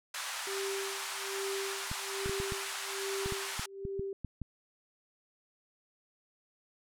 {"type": "band-pass noise", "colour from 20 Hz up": "pink", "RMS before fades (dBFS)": -39, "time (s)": [0.14, 3.66], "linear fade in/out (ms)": 5, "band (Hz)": [880, 11000], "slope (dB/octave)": 24}
{"type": "tone with tremolo", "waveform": "sine", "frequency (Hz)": 392, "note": "G4", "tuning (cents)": 0, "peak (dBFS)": -34, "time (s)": [0.47, 4.13], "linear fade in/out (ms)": 2, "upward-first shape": "sine", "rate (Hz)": 1.2, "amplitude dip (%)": 95}
{"type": "clicks", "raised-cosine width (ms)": 5, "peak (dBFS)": -26, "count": 12, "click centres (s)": [1.915, 2.26, 2.295, 2.401, 2.522, 3.26, 3.323, 3.595, 3.852, 3.995, 4.247, 4.417]}
{"effects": []}